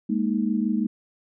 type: chord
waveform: sine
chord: Ab suspended second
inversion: none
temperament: just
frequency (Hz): 207.7 / 233.6 / 311.5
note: Ab3 / Bb3 / Eb4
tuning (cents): 0 / +4 / +2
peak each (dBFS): -24 / -25 / -28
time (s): 0.09-0.87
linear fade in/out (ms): 10
effects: none